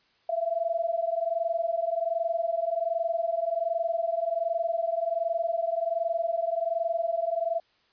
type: tone pair together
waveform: sine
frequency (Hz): 659.3 / 680.6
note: E5 / F5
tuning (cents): 0 / -45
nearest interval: minor second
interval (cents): 55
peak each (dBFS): -28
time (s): 0.29-7.6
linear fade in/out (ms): 5
effects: white hiss -66 dBFS RMS until 7.92 s + resampled to 11025 Hz